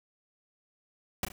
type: noise with echo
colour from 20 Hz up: pink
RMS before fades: -30 dBFS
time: 1.23-1.25 s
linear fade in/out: 2 ms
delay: 35 ms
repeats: 2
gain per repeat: -9 dB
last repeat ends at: 1.32 s
effects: none